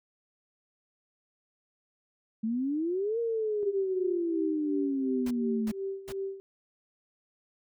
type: exponential two-way sweep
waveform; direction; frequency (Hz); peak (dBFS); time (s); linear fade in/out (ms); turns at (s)
sine; up then down; 214.9 to 470 to 214.9; -27; 2.43-5.72; 10; 3.19
type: tone with tremolo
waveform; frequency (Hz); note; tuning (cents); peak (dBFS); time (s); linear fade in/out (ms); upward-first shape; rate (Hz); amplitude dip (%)
sine; 389.2; G4; -12; -30; 3.63-6.4; 0; sine; 2.8; 80
type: noise bursts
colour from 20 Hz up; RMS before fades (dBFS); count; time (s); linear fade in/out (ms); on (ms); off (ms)
pink; -43; 3; 5.26-6.124; 5; 48; 360
effects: none